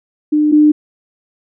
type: tone pair in turn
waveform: sine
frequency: 301 / 301 Hz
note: D4 / D4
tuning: +43 / +43 cents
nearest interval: unison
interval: 0 cents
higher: neither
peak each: -9 / -5 dBFS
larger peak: second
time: 0.32-0.52 / 0.52-0.72 s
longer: neither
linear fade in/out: 10 ms
effects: none